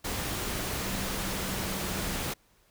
sine tone in noise, 191.7 Hz, G3, 38 cents flat, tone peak -38 dBFS, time 0.8-2.17 s, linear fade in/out 10 ms, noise pink, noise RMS -33 dBFS, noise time 0.04-2.34 s, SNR -8 dB, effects pink hiss -65 dBFS RMS until 2.7 s

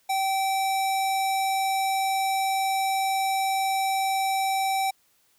square tone with low-pass filter, 773 Hz, G5, 24 cents flat, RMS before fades -25 dBFS, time 0.09-4.91 s, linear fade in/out 10 ms, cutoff 12000 Hz, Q 1.3, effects white hiss -65 dBFS RMS until 5.38 s

